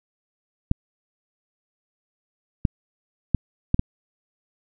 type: clicks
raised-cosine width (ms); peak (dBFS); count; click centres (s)
5; -5; 5; 0.714 / 2.652 / 3.347 / 3.744 / 3.794
effects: none